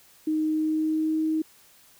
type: tone with pitch glide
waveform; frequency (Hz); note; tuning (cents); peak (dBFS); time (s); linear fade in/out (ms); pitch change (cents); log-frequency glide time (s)
sine; 311.1 to 315.1; D#4 to D#4; 0 to +22; -22; 0.27-1.42; 5; +22; 0.49-1.2
effects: white hiss -56 dBFS RMS until 1.99 s